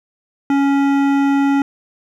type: tone with hard clipping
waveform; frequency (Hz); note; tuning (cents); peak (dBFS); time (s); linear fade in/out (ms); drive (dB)
sine; 278.5; C#4; +8; -14; 0.5-1.62; 2; 14
effects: none